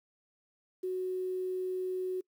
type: tone with quantisation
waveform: sine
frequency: 370 Hz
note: F#4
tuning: in tune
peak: -31 dBFS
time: 0.83-2.21 s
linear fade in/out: 10 ms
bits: 10
effects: noise-tail reverb RT60 0.1 s tail -24 dB re dry